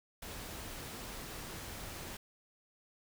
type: noise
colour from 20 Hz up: pink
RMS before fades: -45 dBFS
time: 0.22-2.17 s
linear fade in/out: 5 ms
effects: none